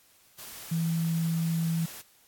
sine tone in noise, 164.81 Hz, E3, in tune, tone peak -25 dBFS, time 0.71-1.86 s, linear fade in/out 10 ms, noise white, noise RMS -43 dBFS, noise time 0.38-2.02 s, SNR +15 dB, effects white hiss -61 dBFS RMS until 2.27 s + AAC 64 kbps

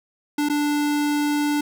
square tone with dropouts, 293.7 Hz, D4, in tune, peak -20 dBFS, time 0.38-1.61 s, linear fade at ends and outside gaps 5 ms, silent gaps 0.488-0.497 s, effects none

